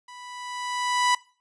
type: tone with level ramp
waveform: sawtooth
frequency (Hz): 987.8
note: B5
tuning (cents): 0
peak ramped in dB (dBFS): -39 to -14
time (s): 0.08-1.15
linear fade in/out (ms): 5
effects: noise-tail reverb RT60 0.4 s tail -21 dB re dry + resampled to 22050 Hz